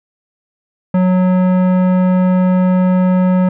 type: tone with tanh clipping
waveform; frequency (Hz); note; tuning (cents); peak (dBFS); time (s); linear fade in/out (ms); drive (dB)
sine; 183.7; F#3; -12; -11; 0.94-3.49; 5; 15
effects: none